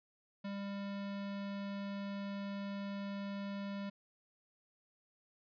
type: tone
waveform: square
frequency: 199.4 Hz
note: G3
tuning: 30 cents sharp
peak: -40 dBFS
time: 0.44-3.9 s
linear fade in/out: 10 ms
effects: resampled to 11025 Hz